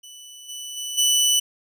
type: tone with level steps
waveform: 20% pulse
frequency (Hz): 2977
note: F#7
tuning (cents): +10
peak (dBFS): -35 / -27 / -23 / -11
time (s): 0.03-1.4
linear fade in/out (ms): 10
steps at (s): 0.48 / 0.76 / 0.97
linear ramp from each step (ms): 20
effects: none